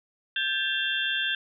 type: tone cluster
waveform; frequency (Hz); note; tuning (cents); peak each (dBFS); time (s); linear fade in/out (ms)
sine; 1579 / 1724 / 2722 / 3213 / 3514; G6 / A6 / F7 / G7 / A7; +12 / -36 / -45 / +42 / -3; -29 / -35 / -32 / -32 / -31; 0.36-1.35; 2
effects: none